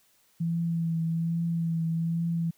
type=tone with vibrato; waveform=sine; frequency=166 Hz; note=E3; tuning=12 cents sharp; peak=-25 dBFS; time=0.4-2.51 s; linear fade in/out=10 ms; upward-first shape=triangle; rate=1.2 Hz; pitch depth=28 cents each way; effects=white hiss -65 dBFS RMS until 2.57 s